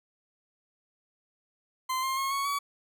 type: tone with pitch steps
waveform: 40% pulse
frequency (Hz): 1036 / 1059.6 / 1083.7 / 1108.4 / 1133.7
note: C6 / C6 / C#6 / C#6 / C#6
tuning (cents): -17 / +22 / -40 / -1 / +39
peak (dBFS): -27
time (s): 1.89-2.59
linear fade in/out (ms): 10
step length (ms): 140
effects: none